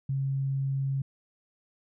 sine tone, 136.1 Hz, C#3, 31 cents flat, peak -26 dBFS, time 0.09-1.02 s, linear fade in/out 5 ms, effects none

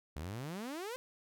sawtooth exponential sweep, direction up, 68.8 to 529 Hz, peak -36 dBFS, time 0.16-0.96 s, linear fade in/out 0 ms, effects none

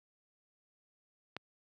click, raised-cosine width 0.3 ms, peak -23 dBFS, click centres 1.366 s, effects high-pass 100 Hz 12 dB/octave

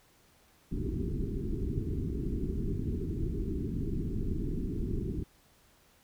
pink low-pass noise, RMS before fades -33 dBFS, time 0.71-5.24 s, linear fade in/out 20 ms, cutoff 410 Hz, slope 96 dB/octave, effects pink hiss -64 dBFS RMS until 6.03 s

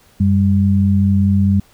sine tone pair together, 93.5 / 198.12 Hz, F#2 / G3, +19 / +19 cents, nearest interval octave + minor second, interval 1300 cents, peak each -13 dBFS, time 0.2-1.6 s, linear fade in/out 5 ms, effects pink hiss -51 dBFS RMS until 1.73 s

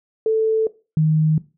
sine tone pair in turn, 441.2 / 155.99 Hz, A4 / D#3, +5 / +5 cents, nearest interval octave + tritone, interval 1800 cents, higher first, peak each -14 / -13 dBFS, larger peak second, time 0.26-0.67 / 0.97-1.38 s, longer neither, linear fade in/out 2 ms, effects noise-tail reverb RT60 0.3 s tail -18 dB re dry

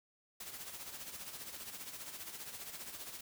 white noise with tremolo, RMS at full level -45 dBFS, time 0.4-3.21 s, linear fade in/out 5 ms, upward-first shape sine, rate 15 Hz, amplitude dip 55%, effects none

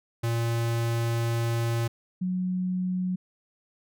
square / sine tone pair in turn, 116.3 / 183.18 Hz, A#2 / F#3, -4 / -17 cents, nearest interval minor sixth, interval 787 cents, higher second, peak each -25 dBFS, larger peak neither, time 0.23-1.88 / 2.21-3.16 s, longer first, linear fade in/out 10 ms, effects none

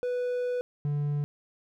triangle tone pair in turn, 493.9 / 145.82 Hz, B4 / D3, 0 / -12 cents, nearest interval octave + major sixth, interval 2112 cents, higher first, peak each -25 / -24 dBFS, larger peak second, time 0.03-0.61 / 0.85-1.24 s, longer first, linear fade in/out 0 ms, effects none

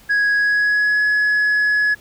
sine tone with pitch glide, 1661.2 to 1691.2 Hz, G#6 to G#6, 0 to +31 cents, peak -11 dBFS, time 0.09-1.95 s, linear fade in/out 20 ms, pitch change +31 cents, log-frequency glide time 0.35-1.02 s, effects tanh soft clip ceiling -13 dBFS + pink hiss -48 dBFS RMS until 2 s

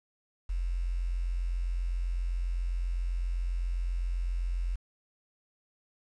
sine tone with quantisation, 43.81 Hz, F1, 6 cents sharp, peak -28 dBFS, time 0.49-4.76 s, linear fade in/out 10 ms, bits 9, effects resampled to 22050 Hz

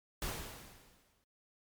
pink noise with exponential decay, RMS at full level -37 dBFS, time 0.22-1.24 s, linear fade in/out 1 ms, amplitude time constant 220 ms, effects MP3 96 kbps

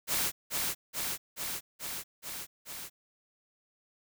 white noise with echo, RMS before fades -30 dBFS, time 0.07-0.32 s, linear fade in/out 50 ms, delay 430 ms, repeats 6, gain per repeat -2 dB, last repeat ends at 2.9 s, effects none

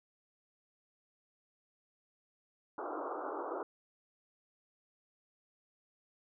pink band-pass noise, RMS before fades -40 dBFS, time 2.78-3.63 s, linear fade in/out 2 ms, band 290 to 1400 Hz, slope 96 dB/octave, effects none

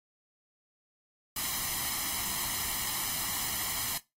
white noise with comb filter, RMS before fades -33 dBFS, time 1.36-3.98 s, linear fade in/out 5 ms, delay 0.98 ms, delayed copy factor +0.7, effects noise-tail reverb RT60 0.2 s tail -18 dB re dry + AAC 48 kbps

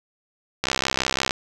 click train, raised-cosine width 0.2 ms, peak -3 dBFS, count 45, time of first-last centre 0.64-1.309 s, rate 65.8 Hz, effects none

